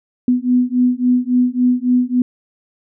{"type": "beating tone pair", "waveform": "sine", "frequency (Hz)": [246.9, 250.5], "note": ["B3", "B3"], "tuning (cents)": [0, 25], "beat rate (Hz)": 3.6, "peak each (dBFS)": -15, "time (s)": [0.28, 2.22], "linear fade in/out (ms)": 2, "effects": []}